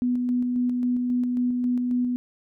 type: tone with tremolo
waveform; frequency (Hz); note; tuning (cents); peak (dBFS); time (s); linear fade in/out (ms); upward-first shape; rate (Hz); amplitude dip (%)
sine; 246.9; B3; 0; -20; 0.02-2.16; 0; square; 3.7; 25
effects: none